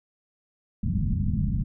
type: low-pass noise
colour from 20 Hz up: white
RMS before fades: -25 dBFS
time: 0.83-1.64 s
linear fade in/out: 10 ms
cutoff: 210 Hz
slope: 48 dB/octave
effects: none